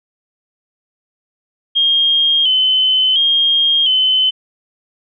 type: tone with vibrato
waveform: sine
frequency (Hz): 3136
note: G7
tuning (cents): 0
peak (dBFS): -10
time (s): 1.75-4.31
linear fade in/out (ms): 20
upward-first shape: square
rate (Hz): 0.71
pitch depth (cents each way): 51
effects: none